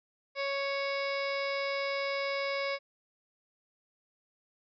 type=harmonic tone with a mistuned harmonic; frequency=554.4 Hz; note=C#5; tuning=in tune; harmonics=1 / 2 / 3 / 4 / 5 / 6 / 7 / 8 / 9 / 10; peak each=-33 / -39 / -44 / -36 / -47 / -51 / -46 / -52 / -43 / -55 dBFS; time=0.35-2.79 s; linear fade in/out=50 ms; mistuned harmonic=6; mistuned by=+52 cents; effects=none